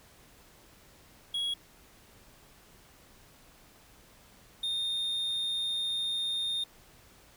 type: tone pair in turn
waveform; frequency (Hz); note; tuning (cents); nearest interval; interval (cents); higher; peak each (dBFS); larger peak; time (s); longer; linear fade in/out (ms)
triangle; 3322 / 3657; G#7 / A#7; 0 / -34; major second; 166; second; -28; neither; 1.34-1.54 / 4.63-6.64; second; 5
effects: pink hiss -58 dBFS RMS until 7.36 s